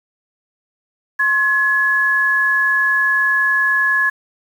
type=tone pair together; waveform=sine; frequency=1066.3 / 1696 Hz; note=C6 / G#6; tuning=+32 / +36 cents; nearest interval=minor sixth; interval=804 cents; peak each=-22 / -13 dBFS; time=1.19-4.1 s; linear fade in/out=10 ms; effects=7-bit